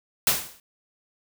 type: noise with exponential decay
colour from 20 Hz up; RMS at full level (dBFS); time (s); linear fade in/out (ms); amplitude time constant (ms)
white; -17; 0.27-0.6; 2; 70
effects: none